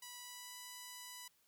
5% pulse tone with pitch glide, 981 to 989.5 Hz, B5 to B5, -12 to +3 cents, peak -37 dBFS, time 0.02-1.28 s, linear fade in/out 5 ms, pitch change +15 cents, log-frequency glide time 0.18-0.56 s, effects white hiss -74 dBFS RMS until 1.47 s

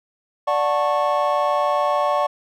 triangle chord, D major seventh, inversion none, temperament just, 587.3 / 734.2 / 881 / 1101.2 Hz, D5 / F#5 / A5 / C#6, 0 / -14 / +2 / -12 cents, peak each -19 / -22 / -24 / -20 dBFS, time 0.47-2.27 s, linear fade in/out 10 ms, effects none

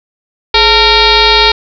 sine tone with frequency modulation, 2323 Hz, D7, 20 cents flat, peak -4 dBFS, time 0.54-1.52 s, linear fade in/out 5 ms, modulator 475 Hz, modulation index 4.4, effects none

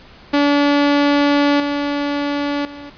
sawtooth tone with level steps, 287.4 Hz, D4, 37 cents flat, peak -8 / -14 / -28 dBFS, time 0.33-2.9 s, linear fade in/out 10 ms, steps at 1.6 / 2.65 s, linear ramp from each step 2 ms, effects pink hiss -43 dBFS RMS until 2.97 s + resampled to 11025 Hz

